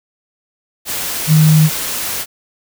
sine tone in noise, 155.56 Hz, D#3, in tune, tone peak -6 dBFS, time 1.27-1.7 s, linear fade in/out 50 ms, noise white, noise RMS -21 dBFS, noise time 0.85-2.26 s, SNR +12 dB, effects none

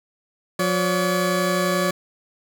20% pulse tone pair together, 179.54 / 570 Hz, F3 / C#5, +48 / +48 cents, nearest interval octave + minor sixth, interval 2000 cents, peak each -17 dBFS, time 0.59-1.91 s, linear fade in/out 5 ms, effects none

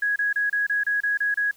sine tone bursts, 1663 Hz, G#6, 2 cents sharp, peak -20 dBFS, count 9, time 0.02-1.512 s, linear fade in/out 5 ms, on 140 ms, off 29 ms, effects white hiss -56 dBFS RMS until 1.56 s

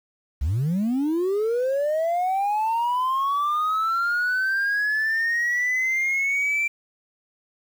sine linear sweep, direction up, 60.1 to 2356 Hz, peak -18 dBFS, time 0.41-6.68 s, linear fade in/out 10 ms, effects tanh soft clip ceiling -19 dBFS + 8-bit

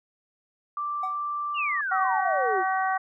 sine tone, 1174.7 Hz, D6, in tune, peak -27 dBFS, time 0.77-1.81 s, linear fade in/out 2 ms
triangle tone with exponential decay, 753 Hz, F#5, 30 cents sharp, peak -26 dBFS, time 1.03-1.23 s, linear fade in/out 5 ms, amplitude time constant 42 ms
sine exponential sweep, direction down, 2960 to 337.8 Hz, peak -26 dBFS, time 1.54-2.64 s, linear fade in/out 50 ms
harmonic tone, 379.6 Hz, F#4, 44 cents sharp, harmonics 2 / 3 / 4 / 5, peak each -25 / -29 / -31 / -33 dBFS, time 1.91-2.98 s, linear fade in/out 10 ms
effects none

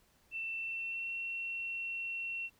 sine tone with pitch glide, 2679 to 2720 Hz, E7 to F7, +27 to -46 cents, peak -36 dBFS, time 0.31-2.5 s, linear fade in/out 50 ms, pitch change +27 cents, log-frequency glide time 0.58-1.13 s, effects pink hiss -69 dBFS RMS until 2.59 s

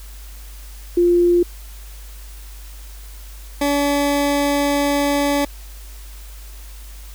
sine / 20% pulse tone pair in turn, 349.2 / 285.6 Hz, F4 / D4, 0 / -48 cents, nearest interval minor third, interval 348 cents, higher first, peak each -11 dBFS, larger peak neither, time 0.97-1.43 / 3.61-5.45 s, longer second, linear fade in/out 5 ms, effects added 50 Hz sine -34 dBFS peak until 7.14 s + white hiss -44 dBFS RMS until 7.14 s

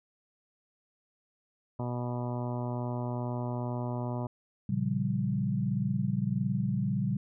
harmonic tone, 122.3 Hz, B2, 16 cents flat, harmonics 1 / 2 / 3 / 4 / 5 / 6 / 7 / 8 / 9 / 10, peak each -33 / -37 / -42 / -48 / -41 / -46 / -46 / -44 / -55 / -54 dBFS, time 1.79-4.27 s, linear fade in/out 5 ms
sine chord, G half-diminished seventh, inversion first, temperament equal, 116.54 / 138.59 / 174.61 / 196 Hz, Bb2 / Db3 / F3 / G3, 0 / 0 / 0 / 0 cents, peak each -33 / -32 / -35 / -31 dBFS, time 4.69-7.17 s, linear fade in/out 5 ms
effects none

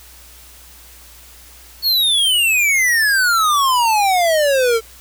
square exponential sweep, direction down, 4435 to 441.9 Hz, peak -13 dBFS, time 1.82-4.81 s, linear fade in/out 50 ms, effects added 60 Hz sine -45 dBFS peak until 5 s + white hiss -43 dBFS RMS until 5 s

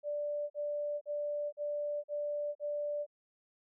sine tone bursts, 587.3 Hz, D5, in tune, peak -33 dBFS, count 6, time 0.03-3.065 s, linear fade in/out 50 ms, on 470 ms, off 43 ms, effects none

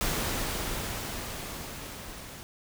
pink noise with level ramp, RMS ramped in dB -29 to -44 dBFS, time 0.01-2.43 s, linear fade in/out 0 ms, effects none

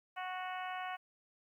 harmonic tone, 368.7 Hz, F#4, 6 cents flat, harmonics 2 / 3 / 4 / 5 / 6 / 7 / 8, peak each -41 / -45 / -47 / -49 / -51 / -52 / -53 dBFS, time 0.16-0.97 s, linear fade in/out 20 ms, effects 12-bit

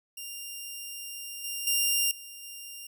10% pulse tone with level steps, 2794 Hz, F7, in tune, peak -29 / -24 / -15 / -34 / -32 dBFS, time 0.17-2.87 s, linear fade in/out 5 ms, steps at 1.44 / 1.67 / 2.11 / 2.43 s, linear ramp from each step 2 ms, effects none

